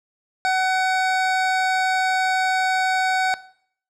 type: tone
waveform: 25% pulse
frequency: 751 Hz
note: F#5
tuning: 26 cents sharp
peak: -14 dBFS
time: 0.45-3.34 s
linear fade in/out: 0 ms
effects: noise-tail reverb RT60 0.6 s tail -19 dB re dry + low-pass 6000 Hz 12 dB/octave